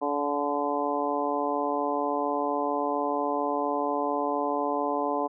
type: harmonic tone with a mistuned harmonic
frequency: 144.3 Hz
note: D3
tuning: 30 cents flat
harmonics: 2 / 3 / 4 / 5 / 6 / 7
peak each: -32 / -32 / -32 / -32 / -32 / -32 dBFS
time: 0.01-5.28 s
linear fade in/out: 20 ms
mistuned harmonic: 7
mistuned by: +22 cents
effects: none